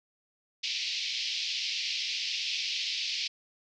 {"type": "band-pass noise", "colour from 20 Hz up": "white", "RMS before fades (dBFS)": -33, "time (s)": [0.63, 3.28], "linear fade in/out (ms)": 10, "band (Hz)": [2300, 5300], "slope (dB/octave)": 48, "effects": []}